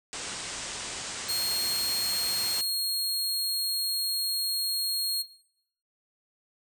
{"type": "low-pass noise", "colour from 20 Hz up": "white", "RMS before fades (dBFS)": -37, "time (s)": [0.13, 2.61], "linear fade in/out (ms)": 0, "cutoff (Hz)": 9000, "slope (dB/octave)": 96}
{"type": "tone", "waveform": "sawtooth", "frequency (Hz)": 4265, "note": "C8", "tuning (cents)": 32, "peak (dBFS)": -24, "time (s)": [1.28, 5.23], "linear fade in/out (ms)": 20}
{"effects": ["noise-tail reverb RT60 0.7 s tail -18 dB re dry"]}